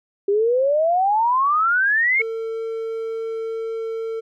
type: exponential sweep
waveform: sine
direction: up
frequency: 392 to 2217 Hz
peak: -15 dBFS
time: 0.28-2.22 s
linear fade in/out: 5 ms
type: tone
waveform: triangle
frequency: 450.3 Hz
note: A4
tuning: 40 cents sharp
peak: -22 dBFS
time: 2.19-4.21 s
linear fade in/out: 20 ms
effects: none